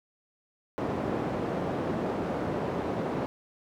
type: band-pass noise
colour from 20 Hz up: white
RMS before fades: -31 dBFS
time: 0.78-3.26 s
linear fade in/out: 0 ms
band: 110 to 540 Hz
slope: 12 dB/octave
effects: none